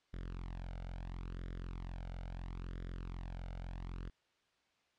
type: tone with flanger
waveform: sawtooth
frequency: 43.98 Hz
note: F1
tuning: 13 cents sharp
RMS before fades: -44 dBFS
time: 0.13-4.1 s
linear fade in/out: 10 ms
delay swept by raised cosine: 0.57 to 1.39 ms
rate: 0.74 Hz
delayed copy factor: +0.7
effects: white hiss -75 dBFS RMS until 4.98 s + low-pass 4000 Hz 12 dB/octave